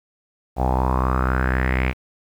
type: tone with low-pass filter sweep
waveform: sawtooth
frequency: 64 Hz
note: C2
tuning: 38 cents flat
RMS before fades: -20 dBFS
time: 0.56-1.94 s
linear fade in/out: 50 ms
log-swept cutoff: 750 to 2400 Hz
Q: 5.7
effects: 8-bit